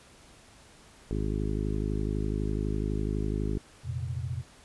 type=harmonic tone; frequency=52 Hz; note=G#1; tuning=3 cents sharp; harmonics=1 / 2 / 3 / 4 / 5 / 6 / 7 / 8; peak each=-31 / -34 / -36 / -37 / -38 / -39 / -39 / -40 dBFS; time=1.11-3.58 s; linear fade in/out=0 ms
type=chord; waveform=sine; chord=F suspended fourth; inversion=none; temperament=equal; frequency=87.31 / 116.54 / 130.81 Hz; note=F2 / Bb2 / C3; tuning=0 / 0 / 0 cents; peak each=-35 dBFS; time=3.83-4.44 s; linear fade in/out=50 ms
effects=pink hiss -55 dBFS RMS until 4.64 s + resampled to 24000 Hz